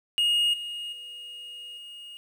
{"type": "tone with level steps", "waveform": "triangle", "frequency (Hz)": 2861, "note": "F7", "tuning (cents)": 41, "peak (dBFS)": [-19, -31, -37, -39], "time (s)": [0.18, 2.17], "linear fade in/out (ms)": 0, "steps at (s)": [0.53, 0.92, 1.77], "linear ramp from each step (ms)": 10, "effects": ["10-bit"]}